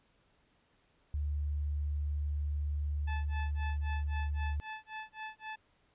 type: tone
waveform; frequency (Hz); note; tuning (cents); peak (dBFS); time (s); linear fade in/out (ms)
sine; 73.3; D2; -3; -31; 1.14-4.6; 0
type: tone with tremolo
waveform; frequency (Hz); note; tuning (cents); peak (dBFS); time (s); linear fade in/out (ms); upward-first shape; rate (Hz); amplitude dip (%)
20% pulse; 870; A5; -20; -34; 3.07-5.56; 10; sine; 3.8; 100
effects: pink hiss -71 dBFS RMS until 5.94 s + resampled to 8000 Hz